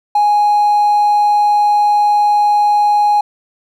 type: tone with hard clipping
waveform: triangle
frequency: 830.6 Hz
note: G#5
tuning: in tune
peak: -9 dBFS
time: 0.15-3.21 s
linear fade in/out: 5 ms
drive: 4 dB
effects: none